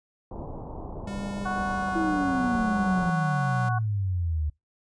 pink low-pass noise, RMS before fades -37 dBFS, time 0.31-3.1 s, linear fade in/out 2 ms, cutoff 980 Hz, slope 48 dB/octave
square tone with pitch glide, 200 to 185.53 Hz, G3 to F#3, +35 to +5 cents, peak -33 dBFS, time 1.07-3.69 s, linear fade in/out 5 ms, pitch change -130 cents, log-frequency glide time 1.42-2.5 s
harmonic tone, 370 Hz, F#4, in tune, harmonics 2 / 3 / 4, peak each -30 / -32 / -33 dBFS, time 1.45-3.79 s, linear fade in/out 10 ms
sine exponential sweep, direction down, 335.3 to 73.42 Hz, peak -24 dBFS, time 1.95-4.5 s, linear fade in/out 10 ms
effects noise-tail reverb RT60 0.2 s tail -25 dB re dry + resampled to 22050 Hz

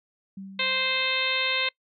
sine tone with exponential decay, 193.7 Hz, G3, 20 cents flat, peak -34 dBFS, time 0.37-1.39 s, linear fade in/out 5 ms, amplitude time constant 220 ms
harmonic tone, 522 Hz, C5, 4 cents flat, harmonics 1 / 2 / 3 / 4 / 5 / 6 / 7 / 8, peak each -35 / -35 / -35 / -29 / -29 / -33 / -29 / -34 dBFS, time 0.59-1.69 s, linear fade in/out 5 ms
effects noise-tail reverb RT60 0.1 s tail -23 dB re dry

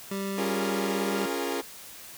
25% pulse tone with pitch glide, 196 to 197.82 Hz, G3 to G3, 0 to +16 cents, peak -26 dBFS, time 0.11-1.26 s, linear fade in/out 5 ms, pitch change +16 cents, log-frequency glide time 0.75-1.15 s
sawtooth chord, Bb minor seventh, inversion first, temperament equal with one note detuned, 277.2 / 349.2 / 410.8 / 466.2 Hz, Db4 / F4 / Ab4 / Bb4, 0 / 0 / -19 / 0 cents, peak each -30 dBFS, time 0.37-1.62 s, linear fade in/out 20 ms
effects white hiss -45 dBFS RMS until 2.17 s

